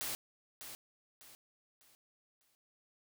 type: noise with echo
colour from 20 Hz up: white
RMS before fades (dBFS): -39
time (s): 0.01-0.15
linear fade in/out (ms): 0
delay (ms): 600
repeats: 4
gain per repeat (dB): -9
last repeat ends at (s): 2.55
effects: none